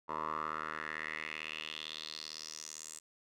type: tone with band-pass filter sweep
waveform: 10% pulse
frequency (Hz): 77.78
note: D#2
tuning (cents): 0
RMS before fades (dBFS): -42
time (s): 0.08-3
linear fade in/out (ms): 20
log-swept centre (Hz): 940 to 7900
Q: 4.3
effects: none